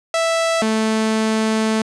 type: tone pair in turn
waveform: sawtooth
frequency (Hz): 659.3 / 219.6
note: E5 / A3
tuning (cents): 0 / -3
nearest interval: octave + perfect fifth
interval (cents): 1903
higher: first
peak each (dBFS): -12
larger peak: neither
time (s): 0.14-0.62 / 0.62-1.82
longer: second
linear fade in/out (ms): 2
effects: resampled to 22050 Hz + 7-bit